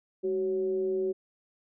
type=tone with frequency modulation; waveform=sine; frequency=377.6 Hz; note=F#4; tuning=35 cents sharp; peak=-26 dBFS; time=0.23-1.13 s; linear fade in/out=20 ms; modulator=173 Hz; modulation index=0.37; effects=none